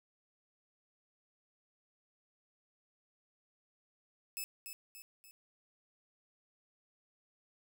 5% pulse tone with echo, 2603 Hz, E7, 22 cents flat, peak -29 dBFS, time 4.37-4.44 s, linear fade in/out 0 ms, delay 290 ms, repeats 3, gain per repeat -6 dB, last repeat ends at 5.31 s, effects none

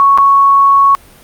sine tone with dropouts, 1108.7 Hz, C#6, in tune, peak -4 dBFS, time 0-0.95 s, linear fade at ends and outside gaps 0 ms, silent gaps 0.176-0.184 s, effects pink hiss -41 dBFS RMS until 1.23 s + Opus 48 kbps

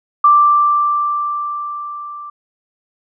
sine tone with level ramp, 1176 Hz, D6, 2 cents sharp, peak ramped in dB -5 to -28 dBFS, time 0.24-2.3 s, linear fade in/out 5 ms, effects none

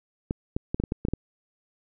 clicks, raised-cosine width 3 ms, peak -13 dBFS, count 9, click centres 0.309 / 0.565 / 0.745 / 0.8 / 0.838 / 0.921 / 1.051 / 1.085 / 1.136 s, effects none

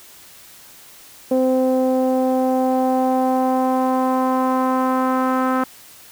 sawtooth tone with low-pass filter sweep, 258.6 Hz, C4, 20 cents flat, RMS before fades -18 dBFS, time 1.31-5.64 s, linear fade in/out 5 ms, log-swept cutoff 550 to 1300 Hz, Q 3, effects white hiss -44 dBFS RMS until 6.11 s

